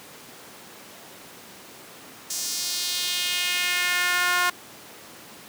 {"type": "tone with high-pass filter sweep", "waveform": "sawtooth", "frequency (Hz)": 356.8, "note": "F4", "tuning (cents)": 37, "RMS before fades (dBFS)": -25, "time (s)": [2.3, 4.5], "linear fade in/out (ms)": 5, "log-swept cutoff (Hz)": [6300, 1200], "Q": 1.9, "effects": ["pink hiss -44 dBFS RMS until 5.48 s", "high-pass 200 Hz 12 dB/octave"]}